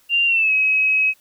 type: tone with pitch glide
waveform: sine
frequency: 2783 to 2552 Hz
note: F7 to D#7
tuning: -7 to +43 cents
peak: -14 dBFS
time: 0.09-1.14 s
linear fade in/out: 50 ms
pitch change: -150 cents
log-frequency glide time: 0.26-0.52 s
effects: white hiss -57 dBFS RMS until 1.2 s